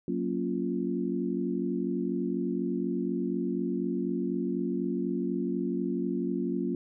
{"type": "chord", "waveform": "sine", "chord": "Gb major seventh", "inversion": "none", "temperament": "equal", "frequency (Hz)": [185, 233.1, 277.2, 349.2], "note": ["Gb3", "Bb3", "Db4", "F4"], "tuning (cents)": [0, 0, 0, 0], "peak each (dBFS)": -33, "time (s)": [0.08, 6.75], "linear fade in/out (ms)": 2, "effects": []}